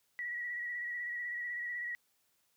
sine tone with vibrato, 1929 Hz, B6, 41 cents flat, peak -36 dBFS, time 0.19-1.95 s, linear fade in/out 0 ms, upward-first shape square, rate 16 Hz, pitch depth 26 cents each way, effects white hiss -75 dBFS RMS until 2.56 s + high-pass 60 Hz 12 dB/octave

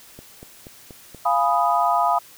click train, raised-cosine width 2 ms, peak -26 dBFS, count 5, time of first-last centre 0.19-1.147 s, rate 4.18 Hz
sine chord, F half-diminished seventh, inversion none, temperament equal with one note detuned, 695.2 / 830.6 / 987.8 / 1244.5 Hz, F5 / Ab5 / Cb6 / Eb6, -8 / 0 / 0 / 0 cents, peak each -21 / -23 / -22 / -22 dBFS, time 1.25-2.19 s, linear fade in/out 10 ms
effects white hiss -47 dBFS RMS until 2.37 s

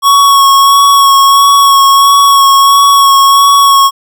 square tone with vibrato, 1108.7 Hz, C#6, in tune, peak -3 dBFS, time 0.02-3.91 s, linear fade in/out 50 ms, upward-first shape sine, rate 1.5 Hz, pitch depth 19 cents each way, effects none

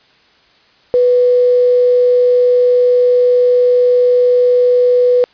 sine tone with quantisation, 493.9 Hz, B4, in tune, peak -7 dBFS, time 0.94-5.24 s, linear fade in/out 0 ms, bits 5, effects white hiss -50 dBFS RMS until 5.33 s + resampled to 11025 Hz

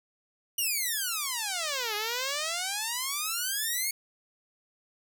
5% pulse exponential two-way sweep, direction down then up, 2960 to 410.4 to 2228 Hz, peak -18 dBFS, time 0.58-3.91 s, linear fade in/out 5 ms, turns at 1.95 s, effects none

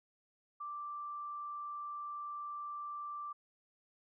sine tone, 1174.7 Hz, D6, in tune, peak -40 dBFS, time 0.6-3.33 s, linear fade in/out 10 ms, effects none

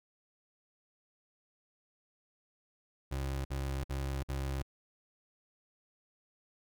30% pulse tone bursts, 67.7 Hz, C#2, 40 cents flat, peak -31 dBFS, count 4, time 3.11-4.626 s, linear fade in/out 10 ms, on 340 ms, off 52 ms, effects none

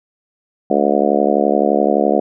harmonic tone, 71.7 Hz, D2, 41 cents flat, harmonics 3 / 4 / 5 / 6 / 7 / 8 / 9 / 10, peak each -20 / -20 / -20 / -20 / -20 / -20 / -20 / -20 dBFS, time 0.7-2.2 s, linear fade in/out 5 ms, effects none

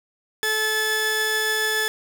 sawtooth tone pair together, 434 / 1729 Hz, A4 / A6, -24 / -31 cents, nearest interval 2 octaves, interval 2393 cents, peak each -23 / -18 dBFS, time 0.43-1.88 s, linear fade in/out 0 ms, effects 8-bit

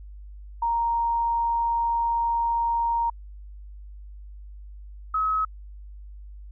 sine tone pair in turn, 932.3 / 1281 Hz, A#5 / E6, 0 / -50 cents, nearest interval tritone, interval 550 cents, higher second, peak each -21 dBFS, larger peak neither, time 0.62-3.1 / 5.14-5.45 s, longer first, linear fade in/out 5 ms, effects added 50 Hz sine -39 dBFS peak until 6.51 s

